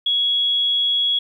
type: tone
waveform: sine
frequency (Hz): 3340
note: G#7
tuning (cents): +9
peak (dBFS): -16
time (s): 0.06-1.19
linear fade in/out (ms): 5
effects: 9-bit